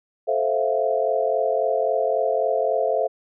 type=chord; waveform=sine; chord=F major seventh; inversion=first; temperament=just; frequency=436.5 / 523.8 / 654.8 / 698.5 Hz; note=A4 / C5 / E5 / F5; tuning=-14 / +2 / -12 / 0 cents; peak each=-25 / -24 / -23 / -26 dBFS; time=0.27-3.08 s; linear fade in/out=20 ms; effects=none